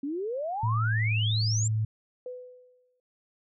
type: exponential sweep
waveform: sine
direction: up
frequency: 268.1 to 7550 Hz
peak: -29 dBFS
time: 0.03-1.68 s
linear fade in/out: 5 ms
type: tone with pitch glide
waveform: sine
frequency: 111.5 to 109.14 Hz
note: A2 to A2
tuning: +23 to -14 cents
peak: -24 dBFS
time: 0.63-1.85 s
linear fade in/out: 5 ms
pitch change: -37 cents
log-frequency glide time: 0.8-1.11 s
type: tone with exponential decay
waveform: sine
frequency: 500 Hz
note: B4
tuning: 21 cents sharp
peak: -33 dBFS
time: 2.26-3 s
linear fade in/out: 2 ms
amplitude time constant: 160 ms
effects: none